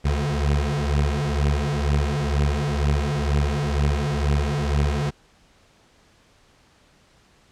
25% pulse beating tone pair, 71.4 / 73.5 Hz, D2 / D2, -48 / +2 cents, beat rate 2.1 Hz, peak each -19 dBFS, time 0.04-5.11 s, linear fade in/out 20 ms, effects pink hiss -57 dBFS RMS until 7.51 s + low-pass 7000 Hz 12 dB/octave

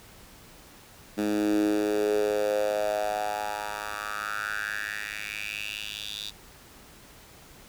10% pulse tone with high-pass filter sweep, 104.6 Hz, G#2, 13 cents sharp, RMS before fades -29 dBFS, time 1.17-6.31 s, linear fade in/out 20 ms, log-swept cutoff 250 to 3800 Hz, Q 5.3, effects pink hiss -51 dBFS RMS until 7.68 s

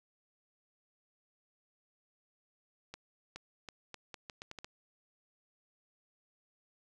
accelerating click train, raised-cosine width 0.2 ms, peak -27 dBFS, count 10, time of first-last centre 2.94-4.645 s, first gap 420 ms, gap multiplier 0.78, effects none

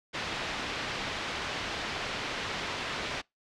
white low-pass noise, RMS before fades -35 dBFS, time 0.13-3.22 s, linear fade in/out 20 ms, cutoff 3300 Hz, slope 12 dB/octave, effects noise-tail reverb RT60 0.2 s tail -26 dB re dry + low-pass 6000 Hz 12 dB/octave

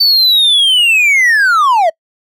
triangle linear sweep, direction down, 4570 to 615 Hz, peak -5 dBFS, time 0-1.9 s, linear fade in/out 10 ms, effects noise-tail reverb RT60 0.1 s tail -26 dB re dry

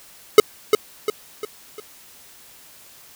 square tone with echo, 424.4 Hz, G#4, 38 cents sharp, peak -4 dBFS, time 0.38-0.4 s, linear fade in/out 2 ms, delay 350 ms, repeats 4, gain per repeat -7 dB, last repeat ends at 1.8 s, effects white hiss -47 dBFS RMS until 3.15 s

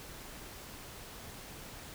silence, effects pink hiss -48 dBFS RMS until 1.94 s

